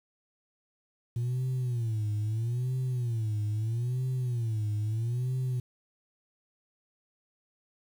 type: tone with vibrato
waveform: sine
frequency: 116.54 Hz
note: A#2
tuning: in tune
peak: -25 dBFS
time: 1.16-5.6 s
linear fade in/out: 5 ms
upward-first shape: sine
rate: 0.77 Hz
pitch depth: 180 cents each way
effects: tanh soft clip ceiling -26 dBFS + 9-bit